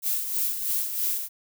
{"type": "noise with tremolo", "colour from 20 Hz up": "violet", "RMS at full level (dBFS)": -25, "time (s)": [0.02, 1.29], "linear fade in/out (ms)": 50, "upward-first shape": "sine", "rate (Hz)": 3.1, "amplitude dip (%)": 55, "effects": []}